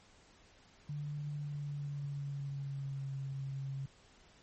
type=tone with pitch glide; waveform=sine; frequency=146.83 to 136.21 Hz; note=D3 to C#3; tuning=0 to -30 cents; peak=-37 dBFS; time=0.89-3.86 s; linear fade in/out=5 ms; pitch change=-130 cents; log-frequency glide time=1.31-3.13 s; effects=pink hiss -63 dBFS RMS until 4.42 s + MP3 32 kbps